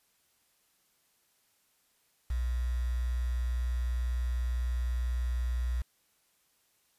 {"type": "tone with quantisation", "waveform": "sine", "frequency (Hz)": 61, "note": "B1", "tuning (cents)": -21, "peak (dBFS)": -28, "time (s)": [2.3, 5.82], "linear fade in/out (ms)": 5, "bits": 8, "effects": ["white hiss -71 dBFS RMS until 6.98 s", "resampled to 32000 Hz"]}